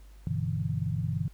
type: chord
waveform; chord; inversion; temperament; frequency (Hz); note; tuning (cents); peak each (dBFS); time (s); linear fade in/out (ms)
sine; E minor seventh; first; equal; 98 / 123.47 / 146.83 / 164.81; G2 / B2 / D3 / E3; 0 / 0 / 0 / 0; -33; 0.27-1.28; 0
effects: added 50 Hz sine -48 dBFS peak until 1.33 s + pink hiss -63 dBFS RMS until 1.33 s